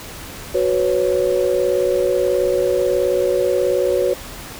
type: chord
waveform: sine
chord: F# suspended fourth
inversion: none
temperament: equal with one note detuned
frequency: 370 / 495.9 / 554.4 Hz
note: F#4 / B4 / C#5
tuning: 0 / +7 / 0 cents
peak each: -19 dBFS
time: 0.54-4.14 s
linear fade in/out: 10 ms
effects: pink hiss -34 dBFS RMS until 4.59 s